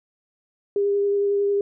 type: tone with vibrato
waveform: sine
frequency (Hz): 403.2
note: G4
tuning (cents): +49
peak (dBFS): -18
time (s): 0.76-1.61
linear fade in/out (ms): 2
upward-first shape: sine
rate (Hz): 11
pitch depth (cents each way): 11
effects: none